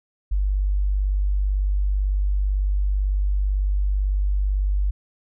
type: tone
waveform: sine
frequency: 49 Hz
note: G1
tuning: in tune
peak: -18 dBFS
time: 0.31-4.91 s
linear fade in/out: 10 ms
effects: none